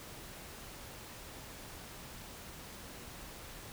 silence, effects pink hiss -49 dBFS RMS until 3.72 s

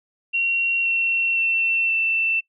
sine tone with pitch steps, 2741 / 2719 / 2697 / 2675 Hz, F7 / F7 / E7 / E7, -33 / -47 / +39 / +25 cents, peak -18 dBFS, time 0.33-2.41 s, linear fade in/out 20 ms, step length 520 ms, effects noise-tail reverb RT60 0.1 s tail -25 dB re dry

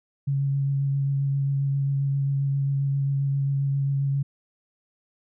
sine tone with vibrato, 138.59 Hz, C#3, in tune, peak -21 dBFS, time 0.27-4.23 s, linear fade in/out 10 ms, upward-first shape sine, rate 7.5 Hz, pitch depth 13 cents each way, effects none

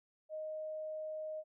sine tone, 622.3 Hz, D#5, in tune, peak -39 dBFS, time 0.29-1.44 s, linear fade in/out 50 ms, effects none

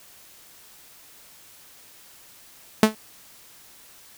sawtooth tone with exponential decay, 217.2 Hz, A3, 22 cents flat, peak -5 dBFS, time 2.83-2.95 s, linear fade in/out 2 ms, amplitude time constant 26 ms, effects white hiss -50 dBFS RMS until 4.17 s

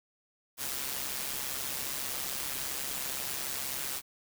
white noise with amplitude modulation, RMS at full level -33 dBFS, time 0.57-4.02 s, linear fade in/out 50 ms, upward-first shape sine, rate 135 Hz, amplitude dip 60%, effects none

